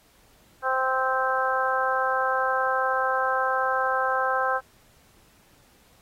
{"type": "harmonic tone", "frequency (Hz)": 261.1, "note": "C4", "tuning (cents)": -3, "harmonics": [2, 3, 4, 5, 6], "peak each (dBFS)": [-28, -28, -28, -28, -28], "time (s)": [0.62, 4.61], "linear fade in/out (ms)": 50, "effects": ["pink hiss -59 dBFS RMS until 6.01 s", "AAC 48 kbps"]}